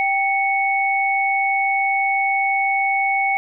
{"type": "tone pair together", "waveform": "sine", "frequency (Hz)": [784, 2217], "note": ["G5", "C#7"], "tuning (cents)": [0, 0], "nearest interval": "octave + tritone", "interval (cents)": 1800, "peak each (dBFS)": -19, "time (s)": [0, 3.37], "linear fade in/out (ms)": 0, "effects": []}